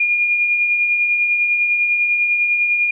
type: tone with tremolo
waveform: sine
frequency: 2423 Hz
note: D#7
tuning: 47 cents flat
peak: -12 dBFS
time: 0-2.91 s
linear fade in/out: 5 ms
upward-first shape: triangle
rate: 10 Hz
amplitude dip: 40%
effects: none